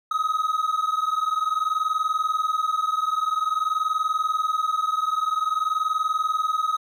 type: tone pair together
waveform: triangle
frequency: 1258 / 1278.5 Hz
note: D#6 / D#6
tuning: +19 / +47 cents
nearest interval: unison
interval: 28 cents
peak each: -22 / -23 dBFS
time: 0.11-6.77 s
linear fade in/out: 5 ms
effects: none